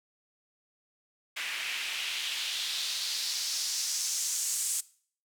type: noise with band-pass filter sweep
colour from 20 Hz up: white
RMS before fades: -33 dBFS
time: 1.36-4.81 s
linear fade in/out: 10 ms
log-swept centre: 2200 to 8100 Hz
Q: 2.2
effects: noise-tail reverb RT60 0.5 s tail -20 dB re dry